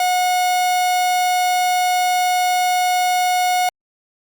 45% pulse tone, 727 Hz, F#5, 31 cents flat, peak -15 dBFS, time 0-3.69 s, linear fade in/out 2 ms, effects Opus 48 kbps

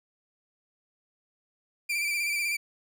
40% pulse tone with vibrato, 2349 Hz, D7, in tune, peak -26 dBFS, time 1.89-2.57 s, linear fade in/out 10 ms, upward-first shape square, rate 16 Hz, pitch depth 32 cents each way, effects none

